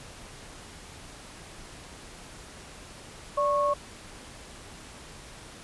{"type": "tone pair together", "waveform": "sine", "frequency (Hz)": [582.7, 1100], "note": ["D5", "C#6"], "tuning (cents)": [-14, -14], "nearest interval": "major seventh", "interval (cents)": 1100, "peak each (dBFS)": -25, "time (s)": [3.37, 3.74], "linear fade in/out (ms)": 10, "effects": ["pink hiss -46 dBFS RMS until 5.63 s", "resampled to 24000 Hz"]}